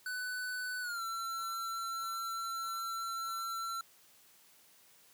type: tone with pitch glide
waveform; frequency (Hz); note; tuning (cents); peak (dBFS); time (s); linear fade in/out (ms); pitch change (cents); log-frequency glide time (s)
square; 1497 to 1349.2; F#6 to E6; +20 to +40; -37; 0.06-3.81; 2; -180; 0.81-1.02
effects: white hiss -63 dBFS RMS until 5.13 s + high-pass 100 Hz 12 dB/octave